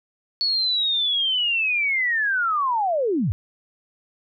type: linear sweep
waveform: sine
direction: down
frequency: 4435 to 75.9 Hz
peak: -19 dBFS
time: 0.41-3.32 s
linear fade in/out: 0 ms
effects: none